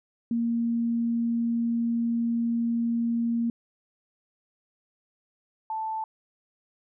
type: tone pair in turn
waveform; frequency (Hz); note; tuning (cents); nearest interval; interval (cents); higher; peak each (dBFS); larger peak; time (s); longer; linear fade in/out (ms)
sine; 233.1 / 880.1; A#3 / A5; 0 / 0; octave + major seventh; 2300; second; -23 / -28; first; 0.31-3.5 / 5.7-6.04; first; 2
effects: none